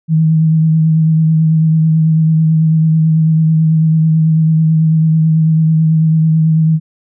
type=tone with vibrato; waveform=sine; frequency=159.2 Hz; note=D#3; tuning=40 cents sharp; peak=-7 dBFS; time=0.08-6.8 s; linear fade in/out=50 ms; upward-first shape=triangle; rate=9.1 Hz; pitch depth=27 cents each way; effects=none